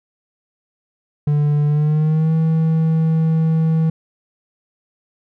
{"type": "tone with pitch glide", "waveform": "triangle", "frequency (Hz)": [147.4, 160.74], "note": ["D3", "E3"], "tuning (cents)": [7, -43], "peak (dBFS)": -11, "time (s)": [1.27, 3.9], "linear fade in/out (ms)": 5, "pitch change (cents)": 150, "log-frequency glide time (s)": [1.67, 2.33], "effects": []}